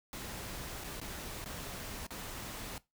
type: noise with dropouts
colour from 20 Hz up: pink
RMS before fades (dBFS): -43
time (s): 0.13-2.78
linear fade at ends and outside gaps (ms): 1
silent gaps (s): 0.838-0.842 / 1.001-1.014 / 1.444-1.459 / 2.067-2.106
effects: noise-tail reverb RT60 0.2 s tail -19 dB re dry